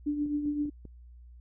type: tone with tremolo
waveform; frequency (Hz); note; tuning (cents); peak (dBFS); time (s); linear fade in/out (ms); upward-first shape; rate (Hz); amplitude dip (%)
sine; 293.7; D4; 0; -25; 0.06-0.7; 10; triangle; 7.7; 60
type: click train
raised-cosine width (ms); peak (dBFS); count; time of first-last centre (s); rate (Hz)
3; -33; 4; 0.26-0.853; 5.06
effects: added 60 Hz sine -48 dBFS peak until 1.4 s